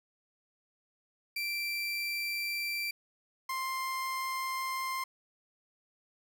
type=tone pair in turn; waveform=30% pulse; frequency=2349 / 1050.9 Hz; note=D7 / C6; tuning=0 / +7 cents; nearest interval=octave + major second; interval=1393 cents; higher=first; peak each=-30 / -30 dBFS; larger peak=neither; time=1.36-2.91 / 3.49-5.04 s; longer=neither; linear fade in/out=5 ms; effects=none